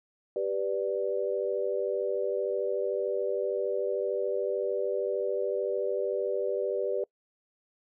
sine chord, G major, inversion none, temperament equal, 392 / 493.9 / 587.3 Hz, G4 / B4 / D5, 0 / 0 / 0 cents, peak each -31 / -31 / -32 dBFS, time 0.36-7.04 s, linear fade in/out 2 ms, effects noise-tail reverb RT60 0.1 s tail -26 dB re dry

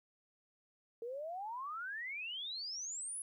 sine exponential sweep, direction up, 450.6 to 10760 Hz, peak -40 dBFS, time 1.02-3.22 s, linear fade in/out 2 ms, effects 13-bit

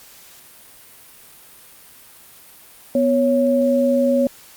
sine tone pair together, 247.5 / 553.9 Hz, B3 / C#5, +4 / -1 cents, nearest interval octave + major second, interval 1395 cents, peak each -17 / -16 dBFS, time 2.95-4.27 s, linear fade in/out 2 ms, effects white hiss -45 dBFS RMS until 4.56 s + Opus 48 kbps

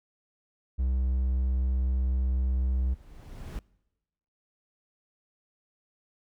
triangle tone, 64 Hz, C2, 38 cents flat, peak -22 dBFS, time 0.78-2.95 s, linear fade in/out 20 ms
brown noise with exponential growth, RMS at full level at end -35 dBFS, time 2.3-3.59 s, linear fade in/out 1 ms, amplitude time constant 280 ms
effects noise-tail reverb RT60 1.0 s tail -24 dB re dry

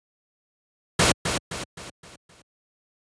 pink noise with echo, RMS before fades -17 dBFS, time 0.99-1.12 s, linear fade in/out 5 ms, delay 260 ms, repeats 5, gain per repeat -7 dB, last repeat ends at 2.42 s, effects high-pass 80 Hz 12 dB/octave + resampled to 22050 Hz

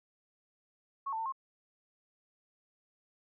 sine tone with pitch steps, 1101 / 888 / 900 / 1070 Hz, C#6 / A5 / A5 / C6, -12 / +16 / +39 / +38 cents, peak -33 dBFS, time 1.06-1.324 s, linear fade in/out 10 ms, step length 66 ms, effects none

